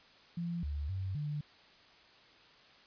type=tone with pitch steps; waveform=sine; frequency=171.3 / 72.8 / 95.2 / 148.3 Hz; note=F3 / D2 / F#2 / D3; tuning=-33 / -15 / +50 / +17 cents; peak=-34 dBFS; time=0.37-1.41 s; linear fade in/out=5 ms; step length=260 ms; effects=white hiss -60 dBFS RMS until 2.86 s + resampled to 11025 Hz